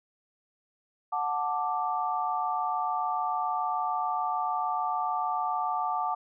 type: chord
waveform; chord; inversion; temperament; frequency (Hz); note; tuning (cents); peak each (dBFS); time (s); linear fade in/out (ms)
sine; D major; first; just; 734.2 / 881 / 1174.7; F#5 / A5 / D6; -14 / +2 / 0; -31; 1.12-6.15; 10
effects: none

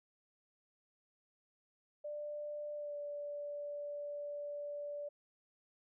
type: tone with pitch glide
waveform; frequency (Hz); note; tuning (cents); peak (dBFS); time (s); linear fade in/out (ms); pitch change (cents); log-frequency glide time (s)
sine; 592 to 581.8; D5 to D5; +14 to -16; -40; 2.04-5.09; 10; -30; 2.75-2.96
effects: none

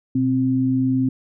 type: tone pair together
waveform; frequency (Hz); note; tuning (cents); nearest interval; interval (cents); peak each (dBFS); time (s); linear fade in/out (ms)
sine; 123.47 / 261.6; B2 / C4; 0 / 0; octave + minor second; 1300; -23 / -17; 0.15-1.09; 5
effects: none

